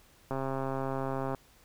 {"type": "click train", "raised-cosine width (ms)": 1, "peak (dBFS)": -20, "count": 140, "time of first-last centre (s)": [0.31, 1.347], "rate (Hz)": 134, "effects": ["pink hiss -61 dBFS RMS until 1.64 s"]}